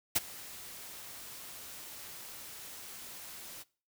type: noise with ADSR envelope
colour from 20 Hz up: white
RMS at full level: -25 dBFS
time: 0.15-3.64 s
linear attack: 15 ms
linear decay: 25 ms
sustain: -22 dB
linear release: 26 ms
effects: noise-tail reverb RT60 0.4 s tail -22 dB re dry